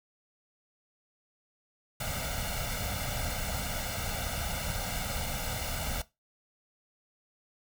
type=noise with comb filter; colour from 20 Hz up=pink; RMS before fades=-34 dBFS; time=2-6.02 s; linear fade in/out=5 ms; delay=1.4 ms; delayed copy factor=+0.8; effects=noise-tail reverb RT60 0.2 s tail -17 dB re dry